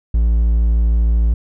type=tone; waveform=triangle; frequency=56.6 Hz; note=A1; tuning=50 cents sharp; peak=-9 dBFS; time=0.14-1.34 s; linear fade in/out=5 ms; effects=none